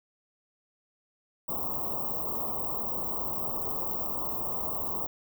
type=band-stop noise; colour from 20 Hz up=white; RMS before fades=-32 dBFS; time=1.48-5.07 s; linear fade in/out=10 ms; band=1200 to 16000 Hz; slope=96 dB/octave; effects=none